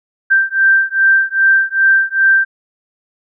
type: beating tone pair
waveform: sine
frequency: 1568 / 1570.5 Hz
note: G6 / G6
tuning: 0 / +3 cents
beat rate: 2.5 Hz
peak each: -12 dBFS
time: 0.3-2.45 s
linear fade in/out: 20 ms
effects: none